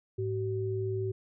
sine tone pair together, 106.79 / 380.3 Hz, G#2 / F#4, +49 / +48 cents, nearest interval octave + minor seventh, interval 2199 cents, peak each -32 / -32 dBFS, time 0.18-1.12 s, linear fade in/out 10 ms, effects none

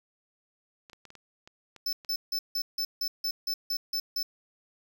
clicks, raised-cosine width 0.2 ms, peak -31 dBFS, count 9, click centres 0.898 / 0.932 / 1.053 / 1.104 / 1.153 / 1.475 / 1.763 / 1.926 / 2.048 s
square tone bursts, 5274 Hz, E8, in tune, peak -28 dBFS, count 11, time 1.86-4.23 s, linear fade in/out 5 ms, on 70 ms, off 160 ms
effects 9-bit

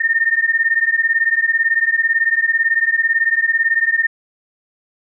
sine beating tone pair, 1813 / 1831 Hz, A#6 / A#6, -49 / -32 cents, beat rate 18 Hz, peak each -16 dBFS, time 0-4.07 s, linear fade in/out 10 ms, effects none

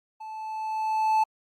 triangle tone with level ramp, 873 Hz, A5, 14 cents flat, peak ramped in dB -35 to -16 dBFS, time 0.2-1.24 s, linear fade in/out 10 ms, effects Opus 48 kbps

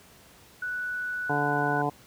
sine tone, 1480 Hz, F#6, in tune, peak -29 dBFS, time 0.62-1.82 s, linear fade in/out 5 ms
harmonic tone, 145.2 Hz, D3, 19 cents flat, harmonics 1 / 2 / 3 / 4 / 5 / 6 / 7, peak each -32 / -32 / -32 / -38 / -29 / -33 / -34 dBFS, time 1.29-1.9 s, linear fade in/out 10 ms
effects pink hiss -54 dBFS RMS until 2.06 s + high-pass 60 Hz 12 dB/octave

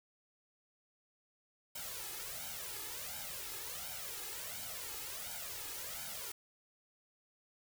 white noise with flanger, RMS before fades -44 dBFS, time 1.75-6.32 s, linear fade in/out 5 ms, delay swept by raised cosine 1.3 to 2.4 ms, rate 1.4 Hz, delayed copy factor +0.8, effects none

